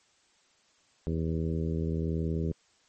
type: harmonic tone with a mistuned harmonic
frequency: 81.1 Hz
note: E2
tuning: 28 cents flat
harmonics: 1 / 2 / 3 / 4 / 5 / 6 / 7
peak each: -32 / -31 / -37 / -38 / -37 / -43 / -51 dBFS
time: 1.07-2.52 s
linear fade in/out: 0 ms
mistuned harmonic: 7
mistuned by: -17 cents
effects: white hiss -66 dBFS RMS until 2.88 s + MP3 32 kbps